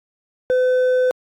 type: tone with hard clipping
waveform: sine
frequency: 507 Hz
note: B4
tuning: 45 cents sharp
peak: -15 dBFS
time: 0.5-1.11 s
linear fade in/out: 0 ms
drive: 4 dB
effects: AAC 64 kbps